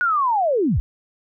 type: linear sweep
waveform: sine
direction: down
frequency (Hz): 1480 to 41.4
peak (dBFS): -16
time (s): 0.01-0.8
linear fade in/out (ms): 0
effects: none